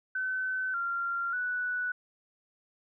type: tone with pitch steps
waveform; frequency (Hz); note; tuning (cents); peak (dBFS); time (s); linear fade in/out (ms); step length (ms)
sine; 1520 / 1384 / 1481; F#6 / F6 / F#6; +46 / -16 / +1; -29; 0.15-1.92; 5; 590
effects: none